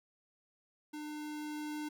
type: tone with level ramp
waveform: square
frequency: 301 Hz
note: D4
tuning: 43 cents sharp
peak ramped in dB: -42 to -38 dBFS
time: 0.93-1.89 s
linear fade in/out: 10 ms
effects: none